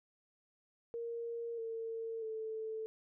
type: tone with pitch steps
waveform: sine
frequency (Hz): 466.2 / 453.2 / 440.5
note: A#4 / A#4 / A4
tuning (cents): 0 / -49 / +2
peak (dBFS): -38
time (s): 0.94-2.86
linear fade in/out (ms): 0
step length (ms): 640
effects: none